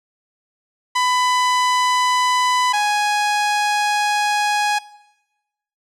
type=tone pair in turn; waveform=sawtooth; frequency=999 / 831.8 Hz; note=B5 / G#5; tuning=+20 / +2 cents; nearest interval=minor third; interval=318 cents; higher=first; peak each=-12 dBFS; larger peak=neither; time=0.95-2.73 / 2.73-4.79 s; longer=second; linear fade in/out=10 ms; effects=noise-tail reverb RT60 1.0 s tail -20 dB re dry + low-pass 8000 Hz 12 dB/octave